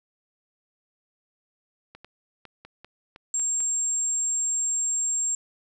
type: clicks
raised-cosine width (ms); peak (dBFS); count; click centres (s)
0.3; -28; 8; 1.95 / 2.046 / 2.453 / 2.65 / 2.846 / 3.161 / 3.396 / 3.605
type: tone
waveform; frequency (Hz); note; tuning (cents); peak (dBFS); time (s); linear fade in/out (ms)
sine; 7459; A#8; 0; -23; 3.34-5.35; 2
effects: none